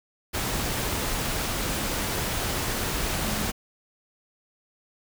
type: tone in noise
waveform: sine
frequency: 212.7 Hz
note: G#3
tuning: 42 cents sharp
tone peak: -32 dBFS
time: 3.23-3.47 s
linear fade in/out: 20 ms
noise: pink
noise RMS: -28 dBFS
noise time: 0.33-3.52 s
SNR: -7 dB
effects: none